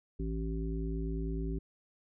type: harmonic tone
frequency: 54.6 Hz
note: A1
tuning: 13 cents flat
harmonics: 1 / 3 / 5 / 7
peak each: -34 / -39 / -41 / -42 dBFS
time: 0.19-1.59 s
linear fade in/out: 10 ms
effects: none